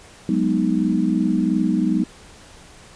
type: chord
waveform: sine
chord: G# minor seventh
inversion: third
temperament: equal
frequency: 185 / 207.7 / 246.9 / 311.1 Hz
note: F#3 / G#3 / B3 / D#4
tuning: 0 / 0 / 0 / 0 cents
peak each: -22 dBFS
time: 0.29-2.04 s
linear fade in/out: 2 ms
effects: pink hiss -45 dBFS RMS until 2.95 s + resampled to 22050 Hz